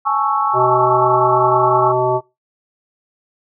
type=chord; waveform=sine; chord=A major seventh; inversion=third; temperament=equal with one note detuned; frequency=830.6 / 872.9 / 1108.7 / 1318.5 Hz; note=G#5 / A5 / C#6 / E6; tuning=0 / -14 / 0 / 0 cents; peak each=-20 / -22 / -17 / -21 dBFS; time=0.05-1.93 s; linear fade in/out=20 ms
type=harmonic tone; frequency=126.1 Hz; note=B2; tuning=36 cents sharp; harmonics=1 / 3 / 5 / 7 / 9; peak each=-25 / -17 / -19 / -19 / -23 dBFS; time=0.53-2.21 s; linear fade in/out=50 ms
effects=noise-tail reverb RT60 0.2 s tail -18 dB re dry